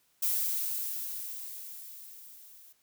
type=noise with level ramp; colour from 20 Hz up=violet; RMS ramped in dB=-28 to -55 dBFS; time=0.22-2.73 s; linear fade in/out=10 ms; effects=white hiss -70 dBFS RMS until 2.82 s